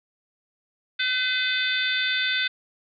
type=harmonic tone; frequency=508 Hz; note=B4; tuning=49 cents sharp; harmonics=3 / 4 / 5 / 6 / 7 / 8 / 9; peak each=-26 / -30 / -31 / -38 / -26 / -38 / -37 dBFS; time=0.99-2.48 s; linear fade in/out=10 ms; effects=none